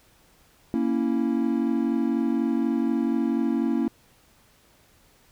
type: chord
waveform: triangle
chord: A# diminished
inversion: none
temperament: equal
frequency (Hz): 233.1 / 277.2 / 329.6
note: A#3 / C#4 / E4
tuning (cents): 0 / 0 / 0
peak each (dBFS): -23 / -24 / -25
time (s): 0.74-3.88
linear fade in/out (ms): 0
effects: pink hiss -59 dBFS RMS until 5.31 s